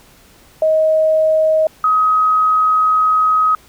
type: tone pair in turn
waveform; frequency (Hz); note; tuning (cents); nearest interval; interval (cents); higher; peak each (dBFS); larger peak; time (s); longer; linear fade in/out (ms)
sine; 630 / 1264.4; D#5 / D#6; +21 / +27; octave; 1206; second; -10; neither; 0.62-1.67 / 1.84-3.55; second; 2
effects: pink hiss -47 dBFS RMS until 3.68 s